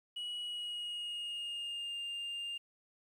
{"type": "tone with pitch glide", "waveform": "sine", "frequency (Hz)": [2918, 2804], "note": ["F#7", "F7"], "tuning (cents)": [-25, 6], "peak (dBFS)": -35, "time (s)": [0.16, 2.58], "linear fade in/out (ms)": 10, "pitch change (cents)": -69, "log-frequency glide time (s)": [0.41, 1.99], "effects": ["tanh soft clip ceiling -37 dBFS", "11-bit"]}